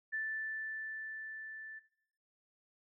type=tone with level ramp; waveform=sine; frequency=1760 Hz; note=A6; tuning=in tune; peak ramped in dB=-34 to -45 dBFS; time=0.12-1.8 s; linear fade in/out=20 ms; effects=noise-tail reverb RT60 0.7 s tail -17 dB re dry